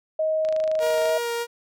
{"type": "tone with pitch glide", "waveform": "sine", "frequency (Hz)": [629, 637.8], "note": ["D#5", "D#5"], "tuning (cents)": [19, 43], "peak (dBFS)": -20, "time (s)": [0.19, 1.18], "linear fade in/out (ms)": 5, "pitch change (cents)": 24, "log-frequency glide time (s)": [0.95, 1.06]}
{"type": "click train", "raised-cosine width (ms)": 0.2, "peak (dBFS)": -21, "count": 18, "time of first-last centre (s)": [0.45, 1.094], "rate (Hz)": 26.4}
{"type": "tone with vibrato", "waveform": "sawtooth", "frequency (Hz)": 471.4, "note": "A#4", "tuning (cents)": 19, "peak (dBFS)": -21, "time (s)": [0.79, 1.47], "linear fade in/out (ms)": 50, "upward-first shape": "sine", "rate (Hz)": 3.2, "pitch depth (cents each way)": 11}
{"effects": []}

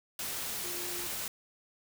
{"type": "tone in noise", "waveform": "sine", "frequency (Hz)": 352, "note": "F4", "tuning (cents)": 14, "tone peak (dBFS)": -44, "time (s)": [0.64, 1.07], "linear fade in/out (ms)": 2, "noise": "white", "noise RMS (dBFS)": -37, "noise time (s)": [0.19, 1.28], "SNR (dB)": -10, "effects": []}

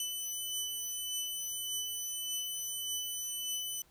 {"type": "beating tone pair", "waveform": "15% pulse", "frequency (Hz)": [2998, 2999.7], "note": ["F#7", "F#7"], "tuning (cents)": [22, 23], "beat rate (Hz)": 1.7, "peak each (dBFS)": [-36, -29], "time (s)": [0, 3.82], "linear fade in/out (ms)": 2, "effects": ["pink hiss -66 dBFS RMS until 3.9 s"]}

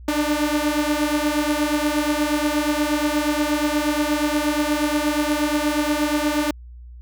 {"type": "beating tone pair", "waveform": "sawtooth", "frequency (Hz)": [293.7, 302.1], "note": ["D4", "D4"], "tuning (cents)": [0, 49], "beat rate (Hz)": 8.4, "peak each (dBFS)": -18, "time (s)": [0.08, 6.51], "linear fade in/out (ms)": 5, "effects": ["added 60 Hz sine -37 dBFS peak until 7.01 s"]}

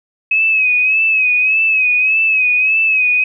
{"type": "tone with vibrato", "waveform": "sine", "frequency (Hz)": 2554, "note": "D#7", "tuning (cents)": 45, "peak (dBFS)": -10, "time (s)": [0.31, 3.24], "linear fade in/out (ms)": 5, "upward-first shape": "sine", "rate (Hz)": 1.7, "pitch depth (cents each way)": 61, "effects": []}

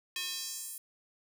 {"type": "tone with high-pass filter sweep", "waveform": "square", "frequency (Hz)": 361.2, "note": "F#4", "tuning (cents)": -42, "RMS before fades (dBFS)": -39, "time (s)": [0.16, 0.78], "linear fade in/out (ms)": 2, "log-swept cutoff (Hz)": [2700, 11000], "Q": 1.6, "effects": []}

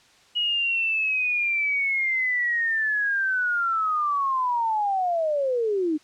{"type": "linear sweep", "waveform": "sine", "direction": "down", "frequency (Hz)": [2908, 293.7], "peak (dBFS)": -21, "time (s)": [0.35, 5.98], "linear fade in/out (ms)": 20, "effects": ["white hiss -56 dBFS RMS until 6.03 s", "low-pass 6000 Hz 12 dB/octave"]}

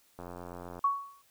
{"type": "click train", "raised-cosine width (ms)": 1, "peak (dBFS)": -29, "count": 54, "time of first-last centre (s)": [0.19, 0.792], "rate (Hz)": 88.1}
{"type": "tone with exponential decay", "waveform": "sine", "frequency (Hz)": 1117, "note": "C#6", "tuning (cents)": 13, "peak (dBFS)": -21, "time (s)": [0.84, 1.22], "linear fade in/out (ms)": 5, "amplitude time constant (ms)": 81}
{"effects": ["white hiss -66 dBFS RMS until 1.3 s"]}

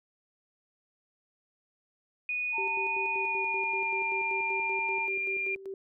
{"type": "tone with pitch glide", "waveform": "sine", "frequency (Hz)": [2475, 2396], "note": ["D#7", "D7"], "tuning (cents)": [-10, 34], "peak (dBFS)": -29, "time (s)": [2.29, 5.55], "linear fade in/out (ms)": 2, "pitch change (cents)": -56, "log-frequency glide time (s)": [3.1, 3.97]}
{"type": "tone", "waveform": "sine", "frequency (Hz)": 900, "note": "A5", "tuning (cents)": 39, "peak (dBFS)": -33, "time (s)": [2.52, 5.09], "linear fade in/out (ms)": 50}
{"type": "tone with tremolo", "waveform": "sine", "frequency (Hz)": 387.5, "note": "G4", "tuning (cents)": -20, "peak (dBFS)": -35, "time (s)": [2.58, 5.74], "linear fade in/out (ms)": 2, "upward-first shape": "square", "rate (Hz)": 5.2, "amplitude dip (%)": 65}
{"effects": []}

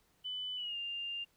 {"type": "tone with pitch glide", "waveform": "sine", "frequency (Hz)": [3000, 2799], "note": ["F#7", "F7"], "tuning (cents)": [23, 3], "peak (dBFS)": -37, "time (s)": [0.24, 1.25], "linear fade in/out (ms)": 20, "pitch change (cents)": -120, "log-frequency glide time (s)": [0.56, 0.77], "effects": ["pink hiss -72 dBFS RMS until 1.36 s"]}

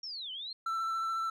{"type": "linear two-way sweep", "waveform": "sine", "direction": "down then up", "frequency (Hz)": [5610, 2960, 4279], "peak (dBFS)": -38, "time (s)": [0.03, 0.53], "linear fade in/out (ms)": 5, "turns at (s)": 0.32}
{"type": "tone with vibrato", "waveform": "triangle", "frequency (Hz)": 1335, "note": "E6", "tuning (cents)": 22, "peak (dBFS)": -29, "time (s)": [0.66, 1.3], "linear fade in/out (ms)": 5, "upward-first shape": "sine", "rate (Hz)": 14, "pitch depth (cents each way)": 13}
{"effects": []}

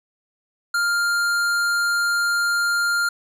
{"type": "tone with hard clipping", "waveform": "sine", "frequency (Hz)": 1400, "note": "F6", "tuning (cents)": 4, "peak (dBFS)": -20, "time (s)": [0.74, 3.09], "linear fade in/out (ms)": 5, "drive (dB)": 14, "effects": []}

